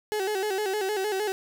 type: tone with vibrato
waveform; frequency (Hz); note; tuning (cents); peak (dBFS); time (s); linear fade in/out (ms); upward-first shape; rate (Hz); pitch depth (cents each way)
35% pulse; 402.6; G4; +46; -24; 0.12-1.32; 0; square; 6.5; 93
effects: none